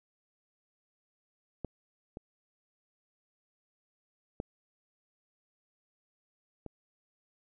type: clicks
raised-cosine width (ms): 2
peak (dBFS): -22 / -28 / -21 / -28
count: 4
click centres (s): 1.647 / 2.171 / 4.401 / 6.663
effects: none